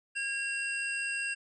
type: tone pair together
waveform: square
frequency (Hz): 1626 / 2735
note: G#6 / F7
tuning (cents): -37 / -37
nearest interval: major sixth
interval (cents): 900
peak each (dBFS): -36 / -34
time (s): 0.15-1.35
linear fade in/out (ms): 20
effects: resampled to 22050 Hz